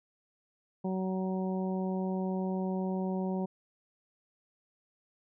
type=harmonic tone; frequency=187.6 Hz; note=F#3; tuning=24 cents sharp; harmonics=1 / 2 / 3 / 4 / 5; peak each=-31 / -37 / -41 / -43 / -45 dBFS; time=0.84-3.46 s; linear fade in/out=10 ms; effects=none